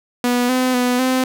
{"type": "tone with pitch steps", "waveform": "sawtooth", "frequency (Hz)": [244.8, 255.2, 247.7, 257.8], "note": ["B3", "C4", "B3", "C4"], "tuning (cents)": [-15, -43, 5, -26], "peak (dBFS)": -11, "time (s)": [0.24, 1.24], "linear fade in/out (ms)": 2, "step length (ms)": 250, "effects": []}